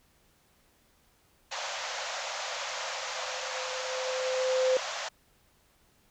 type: band-pass noise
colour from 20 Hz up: pink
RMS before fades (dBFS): -36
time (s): 1.51-5.09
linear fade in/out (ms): 10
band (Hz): 520 to 7200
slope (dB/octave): 96
type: tone with exponential growth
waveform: sine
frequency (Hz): 515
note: C5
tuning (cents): -28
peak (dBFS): -21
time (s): 2.28-4.77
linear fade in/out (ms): 2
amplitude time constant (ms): 540
effects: pink hiss -66 dBFS RMS until 6.1 s